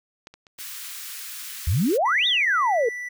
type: clicks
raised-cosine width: 0.2 ms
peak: -23 / -28 / -32 / -25 dBFS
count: 4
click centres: 0.271 / 0.34 / 0.468 / 0.588 s
type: high-pass noise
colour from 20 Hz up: white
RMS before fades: -36 dBFS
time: 0.58-1.98 s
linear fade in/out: 20 ms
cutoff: 1300 Hz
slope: 24 dB/octave
type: exponential two-way sweep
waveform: sine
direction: up then down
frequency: 70.5 to 3808 to 436.4 Hz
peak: -18 dBFS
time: 1.67-2.89 s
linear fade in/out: 5 ms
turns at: 2.27 s
type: tone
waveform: triangle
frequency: 1969 Hz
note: B6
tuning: 6 cents flat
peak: -28 dBFS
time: 2.05-3.09 s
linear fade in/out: 10 ms
effects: none